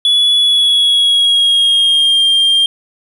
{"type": "tone with pitch glide", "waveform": "sine", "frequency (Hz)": [3407, 3197], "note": ["G#7", "G7"], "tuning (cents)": [44, 33], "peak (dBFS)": -5, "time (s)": [0.05, 2.66], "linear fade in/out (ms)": 2, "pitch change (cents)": -111, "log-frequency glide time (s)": [0.36, 2.24], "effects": ["tanh soft clip ceiling -7 dBFS", "7-bit"]}